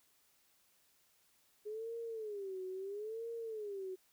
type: tone with vibrato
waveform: sine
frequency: 415.3 Hz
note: G#4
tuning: in tune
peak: -40 dBFS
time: 1.65-3.96 s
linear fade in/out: 20 ms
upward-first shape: sine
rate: 0.75 Hz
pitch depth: 190 cents each way
effects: white hiss -72 dBFS RMS until 4.12 s